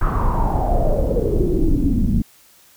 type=noise with low-pass filter sweep; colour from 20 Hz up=brown; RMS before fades=-17 dBFS; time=0.01-2.22 s; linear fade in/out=5 ms; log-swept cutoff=1300 to 200 Hz; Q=6.5; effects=white hiss -51 dBFS RMS until 2.76 s